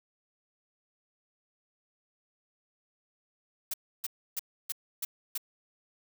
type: noise bursts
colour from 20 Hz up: blue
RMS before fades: -33 dBFS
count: 6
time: 3.71-5.378 s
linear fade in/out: 5 ms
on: 28 ms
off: 300 ms
effects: none